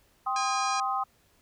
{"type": "chord", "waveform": "sine", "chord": "C minor", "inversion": "second", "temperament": "just", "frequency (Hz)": [784.9, 1046.5, 1255.8], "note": ["G5", "C6", "Eb6"], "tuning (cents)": [2, 0, 16], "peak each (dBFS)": [-30, -32, -30], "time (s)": [0.26, 1.04], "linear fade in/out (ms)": 10}
{"type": "harmonic tone", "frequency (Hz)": 813, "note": "G#5", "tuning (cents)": -37, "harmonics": [2, 3, 4, 5, 6, 7, 8, 9, 10], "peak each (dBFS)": [-40, -37, -45, -40, -40, -38, -44, -50, -46], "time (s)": [0.36, 0.8], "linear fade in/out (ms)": 2}
{"effects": ["pink hiss -65 dBFS RMS until 1.41 s"]}